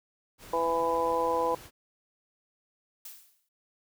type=noise; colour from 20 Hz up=pink; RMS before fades=-48 dBFS; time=0.38-1.71 s; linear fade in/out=50 ms
type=harmonic tone; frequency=166.3 Hz; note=E3; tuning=16 cents sharp; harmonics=2 / 3 / 4 / 5 / 6; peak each=-37 / -28 / -36 / -33 / -29 dBFS; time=0.53-1.55 s; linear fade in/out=5 ms
type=noise with exponential decay; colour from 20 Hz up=blue; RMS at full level=-41 dBFS; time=3.05-3.49 s; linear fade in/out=5 ms; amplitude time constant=95 ms
effects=none